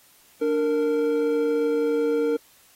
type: tone pair together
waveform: triangle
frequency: 293.5 / 462.6 Hz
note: D4 / A#4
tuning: -1 / -13 cents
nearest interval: minor sixth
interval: 788 cents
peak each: -24 / -19 dBFS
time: 0.41-2.37 s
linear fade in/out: 10 ms
effects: white hiss -56 dBFS RMS until 2.75 s + AAC 48 kbps